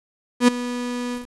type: tone with ADSR envelope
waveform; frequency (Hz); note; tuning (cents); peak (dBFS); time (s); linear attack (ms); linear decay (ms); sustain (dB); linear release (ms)
35% pulse; 244.7; B3; -16; -7; 0.4-1.27; 80; 9; -16; 140
effects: resampled to 24000 Hz + 7-bit